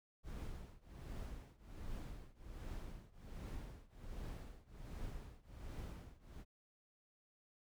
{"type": "noise with tremolo", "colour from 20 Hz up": "brown", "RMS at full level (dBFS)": -45, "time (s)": [0.23, 6.45], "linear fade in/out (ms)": 50, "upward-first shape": "triangle", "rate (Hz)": 1.3, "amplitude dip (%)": 95, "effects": []}